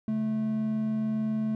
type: tone pair together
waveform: triangle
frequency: 136.1 / 217.8 Hz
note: C#3 / A3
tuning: -31 / -17 cents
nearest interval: minor sixth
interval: 814 cents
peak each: -36 / -24 dBFS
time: 0.08-1.55 s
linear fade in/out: 2 ms
effects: none